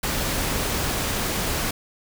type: noise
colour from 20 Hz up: pink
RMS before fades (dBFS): -25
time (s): 0.03-1.71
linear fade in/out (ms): 5
effects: none